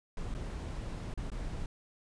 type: noise with dropouts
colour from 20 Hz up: brown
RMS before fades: -38 dBFS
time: 0.17-1.66 s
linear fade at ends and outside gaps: 2 ms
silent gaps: 0.341-0.348 / 1.14-1.175 / 1.302-1.317 s
effects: resampled to 22050 Hz